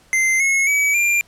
square tone with pitch steps, 2078 / 2176 / 2279 / 2387 Hz, C7 / C#7 / C#7 / D7, -12 / -33 / +47 / +28 cents, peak -15 dBFS, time 0.13-1.21 s, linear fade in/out 0 ms, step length 270 ms, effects pink hiss -53 dBFS RMS until 1.27 s + low-pass 11000 Hz 12 dB/octave

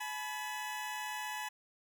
20% pulse tone pair together, 852.2 / 987.8 Hz, G#5 / B5, +44 / 0 cents, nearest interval minor third, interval 256 cents, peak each -35 / -37 dBFS, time 0-1.49 s, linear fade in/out 10 ms, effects none

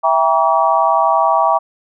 sine chord, E diminished seventh, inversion none, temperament just, 659.3 / 791.1 / 949.3 / 1139.2 Hz, E5 / G5 / Bb5 / Db6, 0 / +16 / +31 / +47 cents, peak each -16 dBFS, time 0.03-1.59 s, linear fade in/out 20 ms, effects none

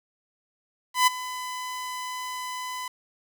sawtooth tone with ADSR envelope, 1006 Hz, B5, 32 cents sharp, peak -11 dBFS, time 0.94-2.88 s, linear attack 130 ms, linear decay 15 ms, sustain -17 dB, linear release 4 ms, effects 8-bit

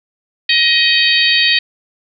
harmonic tone with a mistuned harmonic, 629 Hz, D#5, 19 cents sharp, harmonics 3 / 4 / 5 / 6 / 7, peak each -16 / -16 / -16 / -16 / -16 dBFS, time 0.49-1.59 s, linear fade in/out 5 ms, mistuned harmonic 7, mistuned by +42 cents, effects none

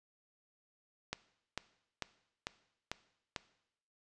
click train, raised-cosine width 0.2 ms, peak -19 dBFS, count 6, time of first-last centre 1.13-3.362 s, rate 2.24 Hz, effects noise-tail reverb RT60 0.8 s tail -18 dB re dry + resampled to 22050 Hz

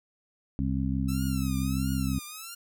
harmonic tone, 66.1 Hz, C2, 18 cents sharp, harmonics 1 / 2 / 3 / 4, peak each -31 / -31 / -31 / -31 dBFS, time 0.59-2.19 s, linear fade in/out 0 ms
5% pulse tone with vibrato, 1308 Hz, E6, 14 cents flat, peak -28 dBFS, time 1.08-2.55 s, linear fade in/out 10 ms, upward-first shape triangle, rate 1.5 Hz, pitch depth 170 cents each way
effects none

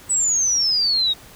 sine exponential sweep, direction down, 8020 to 3729 Hz, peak -16 dBFS, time 0.09-1.14 s, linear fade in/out 20 ms, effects pink hiss -44 dBFS RMS until 1.35 s

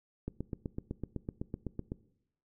click train, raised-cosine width 3 ms, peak -23 dBFS, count 14, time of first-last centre 0.28-1.919 s, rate 7.93 Hz, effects noise-tail reverb RT60 0.8 s tail -20 dB re dry

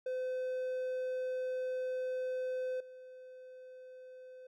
triangle tone with level steps, 511 Hz, C5, 41 cents flat, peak -32 / -47 dBFS, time 0.06-4.47 s, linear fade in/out 5 ms, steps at 2.8 s, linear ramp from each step 5 ms, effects none

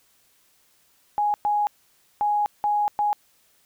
sine tone bursts at uneven times, 830.6 Hz, G#5, in tune, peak -19 dBFS, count 5, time 1.18-1.34 / 1.45-1.67 / 2.21-2.46 / 2.64-2.88 / 2.99-3.13 s, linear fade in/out 0 ms, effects white hiss -62 dBFS RMS until 3.65 s

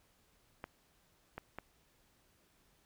clicks, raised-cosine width 0.5 ms, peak -27 dBFS, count 3, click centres 0.641 / 1.38 / 1.586 s, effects pink hiss -71 dBFS RMS until 2.85 s

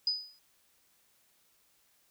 sine tone with exponential decay, 4978 Hz, D#8, in tune, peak -24 dBFS, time 0.07-0.39 s, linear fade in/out 2 ms, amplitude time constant 69 ms, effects white hiss -69 dBFS RMS until 2.1 s

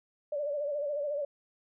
sine tone with vibrato, 581 Hz, D5, 19 cents flat, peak -30 dBFS, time 0.32-1.25 s, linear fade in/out 5 ms, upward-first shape sine, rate 14 Hz, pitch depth 67 cents each way, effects none

